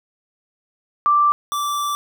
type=tone pair in turn; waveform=sine / square; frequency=1174.7 / 1166.6 Hz; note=D6 / D6; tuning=0 / -12 cents; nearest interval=unison; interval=12 cents; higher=first; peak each=-12 / -21 dBFS; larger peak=first; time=1.06-1.32 / 1.52-1.95 s; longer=second; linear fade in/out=0 ms; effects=none